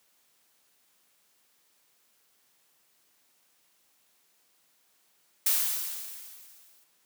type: noise with exponential decay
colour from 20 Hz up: blue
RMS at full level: -23 dBFS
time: 5.46-6.84 s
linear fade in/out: 5 ms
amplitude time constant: 300 ms
effects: white hiss -68 dBFS RMS until 7.05 s + high-pass 150 Hz 12 dB/octave